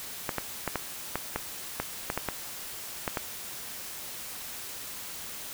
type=clicks; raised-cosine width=0.5 ms; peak=-13 dBFS; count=12; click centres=0.292 / 0.383 / 0.677 / 0.757 / 1.156 / 1.36 / 1.8 / 2.101 / 2.176 / 2.287 / 3.078 / 3.172 s; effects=white hiss -40 dBFS RMS until 5.53 s